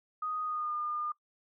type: tone with pitch glide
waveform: sine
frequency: 1244.5 to 1211.2 Hz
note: D#6 to D#6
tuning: 0 to -47 cents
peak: -32 dBFS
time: 0.22-1.12 s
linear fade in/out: 5 ms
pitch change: -47 cents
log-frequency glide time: 0.44-0.74 s
effects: noise-tail reverb RT60 0.1 s tail -19 dB re dry